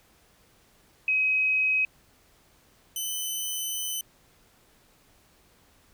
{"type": "tone pair in turn", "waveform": ["sine", "10% pulse"], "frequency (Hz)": [2536, 3027], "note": ["D#7", "F#7"], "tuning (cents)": [32, 39], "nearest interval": "minor third", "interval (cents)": 307, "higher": "second", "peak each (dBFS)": -21, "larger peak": "neither", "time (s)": [[1.08, 1.85], [2.96, 4.01]], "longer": "second", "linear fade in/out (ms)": 2, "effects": ["pink hiss -61 dBFS RMS until 5.93 s"]}